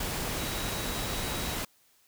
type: tone in noise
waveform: sine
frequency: 3859 Hz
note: B7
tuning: 41 cents flat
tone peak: -43 dBFS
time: 0.39-1.56 s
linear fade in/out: 5 ms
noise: pink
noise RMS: -33 dBFS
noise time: 0-1.65 s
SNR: -13 dB
effects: white hiss -65 dBFS RMS until 2.07 s